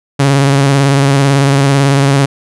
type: tone with vibrato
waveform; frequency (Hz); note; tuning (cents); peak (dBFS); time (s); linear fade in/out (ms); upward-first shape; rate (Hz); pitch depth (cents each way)
sawtooth; 138.59; C#3; 0; -3; 0.19-2.26; 10; square; 18; 32
effects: resampled to 24000 Hz